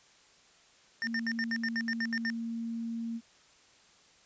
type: tone bursts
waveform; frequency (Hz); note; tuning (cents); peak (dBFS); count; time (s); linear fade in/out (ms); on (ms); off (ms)
square; 1812; A#6; -50; -31; 11; 1.02-2.301; 0; 51; 72
type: tone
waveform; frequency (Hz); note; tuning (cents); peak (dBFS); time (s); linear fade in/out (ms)
sine; 230; A#3; -23; -33; 1.03-3.21; 50
effects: white hiss -61 dBFS RMS until 4.25 s + resampled to 16000 Hz